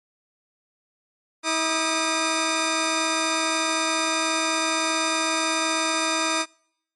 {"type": "tone pair together", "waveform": "10% pulse", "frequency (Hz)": [321.5, 1218], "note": ["E4", "D#6"], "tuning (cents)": [-43, -37], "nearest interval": "octave + major seventh", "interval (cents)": 2306, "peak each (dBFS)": -16, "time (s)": [1.43, 6.46], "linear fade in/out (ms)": 50, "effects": ["noise-tail reverb RT60 0.7 s tail -25 dB re dry", "MP3 48 kbps"]}